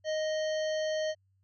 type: harmonic tone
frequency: 622.3 Hz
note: D#5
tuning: in tune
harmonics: 1 / 3 / 5 / 7 / 9 / 10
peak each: -29 / -41 / -43 / -46 / -52 / -50 dBFS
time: 0.04-1.15 s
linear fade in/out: 50 ms
effects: added 96 Hz sine -67 dBFS peak until 1.43 s